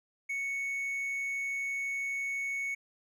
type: tone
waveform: triangle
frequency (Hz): 2217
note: C#7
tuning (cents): 0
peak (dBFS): -30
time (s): 0.29-2.75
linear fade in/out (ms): 10
effects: none